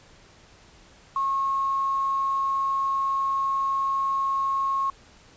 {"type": "tone with quantisation", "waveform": "sine", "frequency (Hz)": 1088, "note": "C#6", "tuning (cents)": -33, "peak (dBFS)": -22, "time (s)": [1.16, 4.9], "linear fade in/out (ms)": 2, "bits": 7, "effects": ["pink hiss -53 dBFS RMS until 5.36 s", "resampled to 16000 Hz"]}